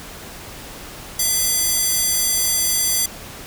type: tone with high-pass filter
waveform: square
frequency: 674 Hz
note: E5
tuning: 38 cents sharp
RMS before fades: -19 dBFS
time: 1.19-3.06 s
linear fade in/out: 5 ms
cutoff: 6800 Hz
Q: 0.99
effects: pink hiss -36 dBFS RMS until 3.46 s